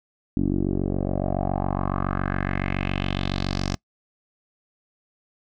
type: tone with low-pass filter sweep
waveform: 10% pulse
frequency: 47.16 Hz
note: F#1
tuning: 34 cents sharp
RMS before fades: -25 dBFS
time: 0.37-3.75 s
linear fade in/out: 0 ms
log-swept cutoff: 280 to 5700 Hz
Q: 3.4
effects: noise-tail reverb RT60 0.1 s tail -24 dB re dry